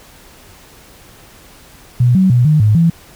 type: tone with pitch steps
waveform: sine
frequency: 122.7 / 188.5 / 122.5 / 153.1 / 106.4 / 166.9 Hz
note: B2 / F#3 / B2 / D#3 / G#2 / E3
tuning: -11 / +32 / -14 / -28 / +42 / +22 cents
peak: -7 dBFS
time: 2-2.9 s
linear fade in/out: 5 ms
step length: 150 ms
effects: pink hiss -42 dBFS RMS until 3.15 s